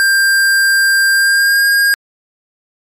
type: tone with pitch glide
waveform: square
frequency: 1589 to 1621.5 Hz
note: G6 to G#6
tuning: +23 to -42 cents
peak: -9 dBFS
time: 0-1.94 s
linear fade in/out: 0 ms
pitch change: +35 cents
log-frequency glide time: 1.12-1.65 s
effects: MP3 64 kbps